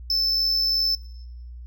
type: tone with amplitude modulation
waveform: triangle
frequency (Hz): 5274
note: E8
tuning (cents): 0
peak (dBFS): -17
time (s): 0.1-0.95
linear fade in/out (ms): 2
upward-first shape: sine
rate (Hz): 82.7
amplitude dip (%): 40
effects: noise-tail reverb RT60 1.0 s tail -20 dB re dry + added 60 Hz sine -36 dBFS peak until 1.66 s